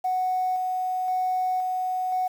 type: tone with tremolo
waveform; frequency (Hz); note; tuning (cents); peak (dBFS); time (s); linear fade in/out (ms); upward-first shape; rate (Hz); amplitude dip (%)
sine; 740; F#5; 0; -21; 0.04-2.28; 10; square; 0.96; 25
effects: tanh soft clip ceiling -18 dBFS + 8-bit